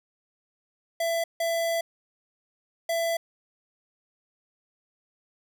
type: tone bursts at uneven times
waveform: square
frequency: 668 Hz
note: E5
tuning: 23 cents sharp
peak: -25 dBFS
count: 3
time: 1-1.24 / 1.4-1.81 / 2.89-3.17 s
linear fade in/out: 5 ms
effects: none